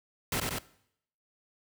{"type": "noise with echo", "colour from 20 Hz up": "pink", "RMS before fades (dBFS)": -30, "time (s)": [0.32, 0.4], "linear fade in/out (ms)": 2, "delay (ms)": 93, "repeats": 2, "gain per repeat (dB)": -2, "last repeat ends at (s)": 0.586, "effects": ["noise-tail reverb RT60 0.7 s tail -19 dB re dry", "high-pass 60 Hz 12 dB/octave"]}